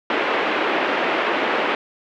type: band-pass noise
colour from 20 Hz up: pink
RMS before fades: -21 dBFS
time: 0.1-1.75 s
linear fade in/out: 2 ms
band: 300 to 2800 Hz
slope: 24 dB/octave
effects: none